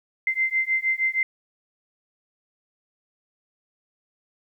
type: beating tone pair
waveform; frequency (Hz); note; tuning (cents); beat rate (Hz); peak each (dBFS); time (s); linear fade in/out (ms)
sine; 2076 / 2082.4; C7 / C7; -14 / -9; 6.4; -24; 0.27-1.23; 2
effects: 10-bit